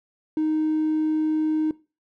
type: tone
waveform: triangle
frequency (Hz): 311.1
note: D#4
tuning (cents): 0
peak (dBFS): -17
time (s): 0.37-1.71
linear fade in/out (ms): 2
effects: noise-tail reverb RT60 0.3 s tail -22 dB re dry + tanh soft clip ceiling -16 dBFS